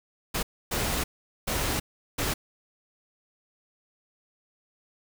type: noise bursts at uneven times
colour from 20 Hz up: pink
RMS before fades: -28 dBFS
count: 4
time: 0.34-0.43 / 0.71-1.04 / 1.47-1.8 / 2.18-2.34 s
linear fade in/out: 10 ms
effects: none